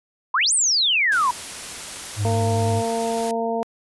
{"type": "exponential two-way sweep", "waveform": "sine", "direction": "up then down", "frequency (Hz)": [942, 9310, 942], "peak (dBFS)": -16, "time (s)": [0.34, 1.31], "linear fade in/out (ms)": 5, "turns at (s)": 0.53}
{"type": "noise", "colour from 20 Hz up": "white", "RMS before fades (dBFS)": -33, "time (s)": [1.12, 3.31], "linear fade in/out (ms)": 0}
{"type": "tone with vibrato", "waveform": "triangle", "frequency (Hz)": 103.83, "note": "G#2", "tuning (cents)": 0, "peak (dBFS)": -18, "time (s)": [2.16, 2.83], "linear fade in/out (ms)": 50, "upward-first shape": "sine", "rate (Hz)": 9.9, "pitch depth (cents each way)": 37}
{"type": "harmonic tone", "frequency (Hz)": 228.9, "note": "A#3", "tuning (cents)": -31, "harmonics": [1, 2, 3, 4], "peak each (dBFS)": [-28, -25, -25, -30], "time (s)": [2.25, 3.63], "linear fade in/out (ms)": 0}
{"effects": ["resampled to 24000 Hz"]}